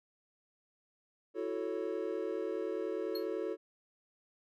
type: chord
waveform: triangle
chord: F# minor seventh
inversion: third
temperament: equal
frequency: 329.6 / 370 / 440 / 554.4 Hz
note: E4 / F#4 / A4 / C#5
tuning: 0 / 0 / 0 / 0 cents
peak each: -39 / -37 / -36 / -40 dBFS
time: 1.34-3.57 s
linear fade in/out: 50 ms
type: tone with exponential decay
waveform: square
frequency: 4295 Hz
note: C8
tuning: 44 cents sharp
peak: -38 dBFS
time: 3.15-3.27 s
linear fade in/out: 5 ms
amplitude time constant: 24 ms
effects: none